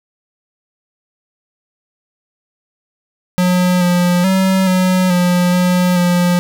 square tone with pitch steps, 180.6 / 177.1 / 189.8 / 184.4 / 178 / 180.1 / 176.8 Hz, F#3 / F3 / F#3 / F#3 / F3 / F#3 / F3, -42 / +24 / +44 / -6 / +33 / -46 / +22 cents, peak -11 dBFS, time 3.38-6.39 s, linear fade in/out 0 ms, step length 430 ms, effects 7-bit

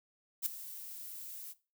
violet noise with ADSR envelope, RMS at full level -30 dBFS, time 0.42-1.54 s, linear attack 41 ms, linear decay 5 ms, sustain -16 dB, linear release 30 ms, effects noise-tail reverb RT60 0.3 s tail -17 dB re dry

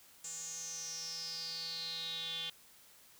square tone with band-pass filter sweep, 164.81 Hz, E3, in tune, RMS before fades -42 dBFS, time 0.24-2.5 s, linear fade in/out 5 ms, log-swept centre 7300 to 3300 Hz, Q 9.9, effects white hiss -61 dBFS RMS until 3.19 s

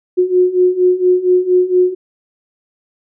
sine beating tone pair, 361 / 365.3 Hz, F#4 / F#4, -43 / -22 cents, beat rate 4.3 Hz, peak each -14 / -11 dBFS, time 0.17-1.95 s, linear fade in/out 20 ms, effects none

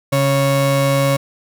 35% pulse tone pair together, 138.3 / 553.2 Hz, C#3 / C#5, -4 / -4 cents, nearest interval 2 octaves, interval 2400 cents, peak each -14 / -17 dBFS, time 0.12-1.17 s, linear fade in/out 10 ms, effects none

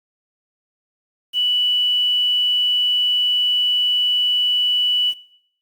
sine tone with quantisation, 2960 Hz, F#7, in tune, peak -15 dBFS, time 1.33-5.14 s, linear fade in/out 50 ms, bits 7, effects noise-tail reverb RT60 0.7 s tail -19 dB re dry + Opus 48 kbps

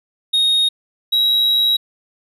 triangle tone pair in turn, 3729 / 3856 Hz, A#7 / B7, 0 / -42 cents, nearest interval minor second, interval 58 cents, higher second, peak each -11 dBFS, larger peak neither, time 0.33-0.69 / 1.12-1.77 s, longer second, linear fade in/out 10 ms, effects resampled to 32000 Hz

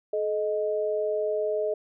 sine tone pair together, 429.2 / 622.7 Hz, A4 / D#5, -43 / +1 cents, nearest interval tritone, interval 644 cents, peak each -27 dBFS, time 0.13-1.74 s, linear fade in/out 5 ms, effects none

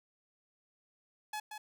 sawtooth tone with echo, 850 Hz, G#5, 40 cents sharp, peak -33 dBFS, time 1.33-1.4 s, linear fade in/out 5 ms, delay 180 ms, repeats 1, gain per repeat -6 dB, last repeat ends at 1.58 s, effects none

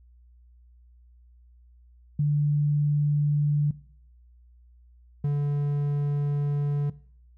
sine / triangle tone pair in turn, 146.83 / 144.47 Hz, D3 / D3, 0 / -28 cents, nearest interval unison, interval 28 cents, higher first, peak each -20 dBFS, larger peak neither, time 2.19-3.71 / 5.24-6.9 s, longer second, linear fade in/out 5 ms, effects noise-tail reverb RT60 0.6 s tail -20 dB re dry + added 60 Hz sine -52 dBFS peak until 7.37 s

